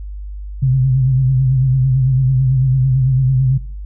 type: tone with vibrato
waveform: sine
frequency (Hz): 130.81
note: C3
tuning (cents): 0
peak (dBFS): -10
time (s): 0.62-3.58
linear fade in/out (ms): 10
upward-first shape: sine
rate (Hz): 9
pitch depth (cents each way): 59
effects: noise-tail reverb RT60 0.4 s tail -19 dB re dry + added 50 Hz sine -25 dBFS peak until 3.85 s